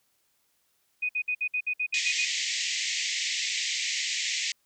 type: tone bursts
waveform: sine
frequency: 2489 Hz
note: D#7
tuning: in tune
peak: -25 dBFS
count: 10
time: 1.02-2.253 s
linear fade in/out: 10 ms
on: 72 ms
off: 57 ms
type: band-pass noise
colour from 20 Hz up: pink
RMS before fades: -30 dBFS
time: 1.94-4.52 s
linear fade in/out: 2 ms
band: 1900 to 7600 Hz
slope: 96 dB/octave
effects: white hiss -71 dBFS RMS until 4.65 s